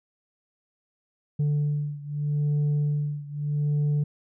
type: beating tone pair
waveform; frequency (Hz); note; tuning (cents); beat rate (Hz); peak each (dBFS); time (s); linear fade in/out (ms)
sine; 146.83 / 147.63; D3 / D3; 0 / +9; 0.8; -23 / -25; 1.39-4.04; 10
effects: tanh soft clip ceiling -20 dBFS